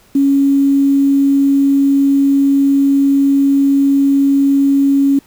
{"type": "tone with quantisation", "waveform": "sine", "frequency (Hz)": 277.2, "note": "C#4", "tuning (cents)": 0, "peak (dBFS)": -8, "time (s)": [0.15, 5.19], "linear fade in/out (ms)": 5, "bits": 6, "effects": ["pink hiss -49 dBFS RMS until 5.26 s"]}